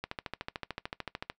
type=click train; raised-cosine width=0.3 ms; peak=-19 dBFS; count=18; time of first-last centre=0.04-1.299 s; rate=13.5 Hz; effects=noise-tail reverb RT60 0.1 s tail -20 dB re dry